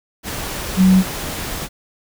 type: tone in noise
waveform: sine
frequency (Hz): 187.2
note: F#3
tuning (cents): +20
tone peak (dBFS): -8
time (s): 0.76-1.04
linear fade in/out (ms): 50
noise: pink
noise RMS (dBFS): -26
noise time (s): 0.23-1.69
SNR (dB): +15
effects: none